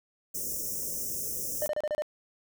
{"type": "band-stop noise", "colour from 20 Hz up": "white", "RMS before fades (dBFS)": -34, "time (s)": [0.34, 1.68], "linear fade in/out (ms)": 10, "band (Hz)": [590, 5400], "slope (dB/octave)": 96}
{"type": "tone bursts", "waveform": "triangle", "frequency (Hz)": 603, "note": "D5", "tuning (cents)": 46, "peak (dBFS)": -25, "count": 6, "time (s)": [1.62, 2.021], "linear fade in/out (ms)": 0, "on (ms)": 41, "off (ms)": 31}
{"effects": []}